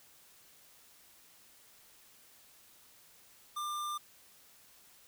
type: tone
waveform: square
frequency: 1194 Hz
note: D6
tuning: 28 cents sharp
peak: -36 dBFS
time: 3.56-3.98 s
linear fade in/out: 10 ms
effects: white hiss -61 dBFS RMS until 5.07 s